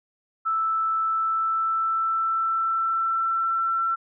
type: tone with pitch glide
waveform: sine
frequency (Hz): 1318.5 to 1346.2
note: E6 to E6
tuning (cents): 0 to +36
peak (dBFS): -21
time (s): 0.45-3.96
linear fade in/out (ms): 20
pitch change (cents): +36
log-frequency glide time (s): 1.01-3.8
effects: none